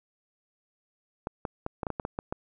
clicks, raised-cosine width 1 ms, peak -17 dBFS, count 10, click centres 1.271 / 1.452 / 1.664 / 1.832 / 1.868 / 1.903 / 1.998 / 2.051 / 2.189 / 2.325 s, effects none

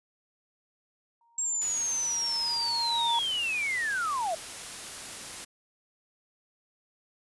sine tone with exponential growth, 932.3 Hz, A#5, in tune, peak -24 dBFS, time 1.21-3.19 s, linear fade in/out 2 ms, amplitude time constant 430 ms
sine linear sweep, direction down, 7570 to 622.3 Hz, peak -27 dBFS, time 1.38-4.35 s, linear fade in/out 5 ms
white noise, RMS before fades -40 dBFS, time 1.61-5.45 s, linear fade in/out 10 ms
effects resampled to 24000 Hz

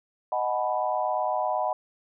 sine chord, G# minor seventh, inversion second, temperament equal with one note detuned, 622.3 / 740 / 848.1 / 987.8 Hz, D#5 / F#5 / G#5 / B5, 0 / 0 / +36 / 0 cents, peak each -29 / -28 / -32 / -30 dBFS, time 0.32-1.73 s, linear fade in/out 2 ms, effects none

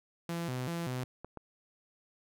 sawtooth tone with vibrato, 146.6 Hz, D3, 3 cents flat, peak -30 dBFS, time 0.29-1.04 s, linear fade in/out 2 ms, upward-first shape square, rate 2.6 Hz, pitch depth 250 cents each way
clicks, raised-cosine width 1 ms, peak -29 dBFS, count 2, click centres 1.246 / 1.373 s
effects none

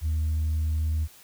sine tone, 78.2 Hz, D#2, 9 cents sharp, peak -21 dBFS, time 0.01-1.08 s, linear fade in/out 50 ms, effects tanh soft clip ceiling -21 dBFS + white hiss -52 dBFS RMS until 1.23 s

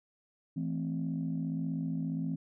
sine chord, A minor, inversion second, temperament equal, 164.81 / 220 / 261.6 Hz, E3 / A3 / C4, 0 / 0 / 0 cents, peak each -33 / -39 / -35 dBFS, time 0.56-2.36 s, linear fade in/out 10 ms, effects tanh soft clip ceiling -24 dBFS

